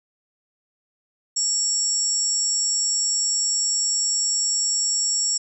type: tone cluster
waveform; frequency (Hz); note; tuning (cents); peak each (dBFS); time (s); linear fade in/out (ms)
sine; 5500 / 7370 / 7800; F8 / A#8 / B8; -27 / -21 / -23; -24; 1.36-5.38; 10
effects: none